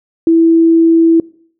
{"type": "tone", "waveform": "sine", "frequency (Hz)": 329.6, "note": "E4", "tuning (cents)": 0, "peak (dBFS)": -5, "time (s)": [0.27, 1.2], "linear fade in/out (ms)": 2, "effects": ["noise-tail reverb RT60 0.6 s tail -24 dB re dry"]}